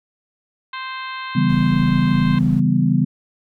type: harmonic tone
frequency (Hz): 522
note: C5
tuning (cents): -4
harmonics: 2 / 3 / 4 / 5 / 6 / 7 / 8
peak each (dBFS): -29 / -33 / -35 / -37 / -39 / -40 / -41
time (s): 0.73-2.39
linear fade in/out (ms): 5
type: chord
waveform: sine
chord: C# half-diminished seventh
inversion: none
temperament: equal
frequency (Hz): 138.59 / 164.81 / 196 / 246.9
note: C#3 / E3 / G3 / B3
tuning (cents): 0 / 0 / 0 / 0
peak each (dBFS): -19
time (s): 1.35-3.05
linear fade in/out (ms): 10
type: noise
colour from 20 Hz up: brown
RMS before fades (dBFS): -33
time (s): 1.49-2.6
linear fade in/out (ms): 5
effects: none